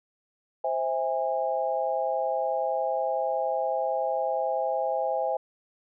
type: chord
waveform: sine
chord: C augmented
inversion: none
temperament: just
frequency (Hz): 523.3 / 654.1 / 817.6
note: C5 / E5 / G#5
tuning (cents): 0 / -14 / -27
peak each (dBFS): -29 / -29 / -29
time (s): 0.64-5.37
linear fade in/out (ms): 5
effects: none